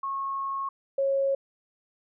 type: tone pair in turn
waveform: sine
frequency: 1092 / 547.1 Hz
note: C#6 / C#5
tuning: -26 / -23 cents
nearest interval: octave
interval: 1197 cents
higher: first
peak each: -28 / -22 dBFS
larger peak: second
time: 0.03-0.69 / 0.98-1.35 s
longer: first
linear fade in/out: 5 ms
effects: none